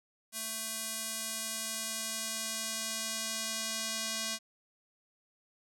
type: tone with band-pass filter sweep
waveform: square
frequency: 222.2 Hz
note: A3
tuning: 17 cents sharp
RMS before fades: -37 dBFS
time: 0.32-4.39 s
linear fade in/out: 50 ms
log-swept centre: 9700 to 6000 Hz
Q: 1.1
effects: none